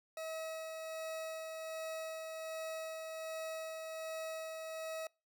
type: tone with tremolo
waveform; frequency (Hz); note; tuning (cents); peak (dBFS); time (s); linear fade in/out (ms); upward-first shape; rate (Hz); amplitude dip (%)
40% pulse; 641; E5; -49; -39; 0.17-5.07; 2; sine; 1.3; 30
effects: noise-tail reverb RT60 0.3 s tail -26 dB re dry